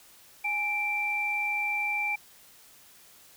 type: tone pair together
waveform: sine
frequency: 830.5 / 2349 Hz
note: G#5 / D7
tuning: 0 / 0 cents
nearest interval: octave + tritone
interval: 1800 cents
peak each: -34 / -27 dBFS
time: 0.44-2.16 s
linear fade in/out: 10 ms
effects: white hiss -55 dBFS RMS until 3.36 s